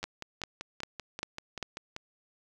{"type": "two click trains", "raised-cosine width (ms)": 0.2, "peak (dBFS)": [-21, -16], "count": [11, 5], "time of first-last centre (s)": [[0.03, 1.964], [0.04, 1.627]], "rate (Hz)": [5.17, 2.52], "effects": []}